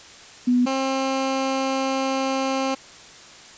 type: tone pair in turn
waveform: sine / 15% pulse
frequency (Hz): 246.9 / 266.8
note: B3 / C4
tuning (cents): 0 / +34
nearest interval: minor second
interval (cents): 134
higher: second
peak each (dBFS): -15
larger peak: neither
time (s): 0.47-0.66 / 0.66-2.75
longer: second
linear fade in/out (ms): 10
effects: white hiss -44 dBFS RMS until 3.57 s + resampled to 16000 Hz